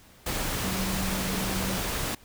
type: tone in noise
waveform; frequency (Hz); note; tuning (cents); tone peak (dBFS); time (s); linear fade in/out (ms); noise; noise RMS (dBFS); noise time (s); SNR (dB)
sine; 190; F#3; +46; -31; 0.64-1.78; 5; pink; -30; 0.26-2.15; -4
effects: pink hiss -55 dBFS RMS until 2.24 s